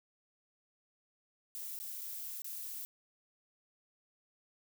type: noise with dropouts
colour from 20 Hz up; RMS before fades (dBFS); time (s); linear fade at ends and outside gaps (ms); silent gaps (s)
violet; -43; 1.55-2.85; 0; 1.79-1.8 / 2.012-2.016 / 2.419-2.444
effects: none